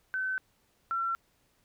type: tone pair in turn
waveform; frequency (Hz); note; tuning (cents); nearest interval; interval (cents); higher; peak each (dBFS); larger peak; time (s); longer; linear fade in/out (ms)
sine; 1525 / 1355.1; G6 / E6; -48 / +47; major second; 205; first; -29 / -28; second; 0.14-0.38 / 0.91-1.15; neither; 0
effects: pink hiss -70 dBFS RMS until 1.64 s